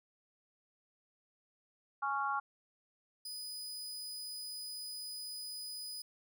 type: harmonic tone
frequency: 277.2 Hz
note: C#4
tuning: in tune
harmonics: 3 / 4 / 5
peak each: -37 / -36 / -37 dBFS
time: 2.02-2.4 s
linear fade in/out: 10 ms
type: tone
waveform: sawtooth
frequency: 4978 Hz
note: D#8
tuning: in tune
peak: -39 dBFS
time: 3.25-6.02 s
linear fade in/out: 5 ms
effects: none